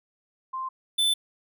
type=tone pair in turn; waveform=sine / square; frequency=1046.5 / 3520 Hz; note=C6 / A7; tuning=0 / 0 cents; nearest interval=octave + major sixth; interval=2100 cents; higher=second; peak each=-29 / -21 dBFS; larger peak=second; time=0.53-0.69 / 0.98-1.14 s; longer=neither; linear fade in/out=10 ms; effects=none